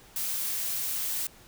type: noise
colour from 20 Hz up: blue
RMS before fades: -31 dBFS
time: 0.16-1.27 s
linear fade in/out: 2 ms
effects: pink hiss -54 dBFS RMS until 1.47 s